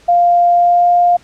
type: tone with pitch glide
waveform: sine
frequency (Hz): 698.5 to 703.4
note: F5 to F5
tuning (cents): 0 to +12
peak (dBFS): -7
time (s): 0.08-1.17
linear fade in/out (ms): 10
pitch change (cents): +12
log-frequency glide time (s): 0.54-0.88
effects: pink hiss -46 dBFS RMS until 1.23 s + low-pass 7000 Hz 12 dB/octave